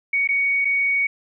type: tone with dropouts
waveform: sine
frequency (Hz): 2237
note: C#7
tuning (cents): +15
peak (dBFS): -17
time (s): 0.13-1.07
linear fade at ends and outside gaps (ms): 5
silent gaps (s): 0.275-0.288 / 0.648-0.652
effects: none